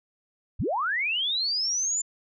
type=linear sweep; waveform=sine; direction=up; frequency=31.22 to 7200 Hz; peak=-24 dBFS; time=0.59-2.02 s; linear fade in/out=10 ms; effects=none